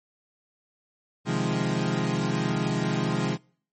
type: chord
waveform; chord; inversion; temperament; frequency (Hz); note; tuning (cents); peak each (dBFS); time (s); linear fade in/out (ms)
30% pulse; F minor seventh; second; equal; 130.81 / 155.56 / 174.61 / 207.7; C3 / Eb3 / F3 / Ab3; 0 / 0 / 0 / 0; -27; 1.25-3.38; 50
effects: noise-tail reverb RT60 0.5 s tail -25 dB re dry + MP3 32 kbps